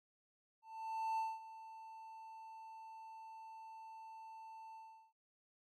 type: tone with ADSR envelope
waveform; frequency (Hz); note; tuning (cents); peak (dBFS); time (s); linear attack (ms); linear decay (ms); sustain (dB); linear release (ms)
triangle; 890; A5; +20; -33; 0.62-5.13; 560; 210; -16; 380
effects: none